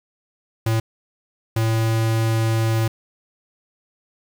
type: tone bursts at uneven times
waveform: square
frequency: 112.4 Hz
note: A2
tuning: 37 cents sharp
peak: -18 dBFS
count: 2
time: 0.66-0.8 / 1.56-2.88 s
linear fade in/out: 5 ms
effects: 8-bit